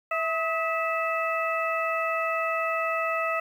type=harmonic tone with a mistuned harmonic; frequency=656 Hz; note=E5; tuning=9 cents flat; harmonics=1 / 2 / 3 / 4; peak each=-29 / -28 / -33 / -32 dBFS; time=0.11-3.4 s; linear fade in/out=5 ms; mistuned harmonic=2; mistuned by=-48 cents; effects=9-bit